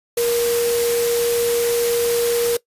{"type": "tone in noise", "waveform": "sine", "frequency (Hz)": 472.7, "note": "A#4", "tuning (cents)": 24, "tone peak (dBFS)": -16, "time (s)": [0.17, 2.57], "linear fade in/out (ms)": 5, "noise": "white", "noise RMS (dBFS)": -25, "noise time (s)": [0.17, 2.57], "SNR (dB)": 6, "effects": ["noise-tail reverb RT60 0.1 s tail -20 dB re dry", "resampled to 32000 Hz"]}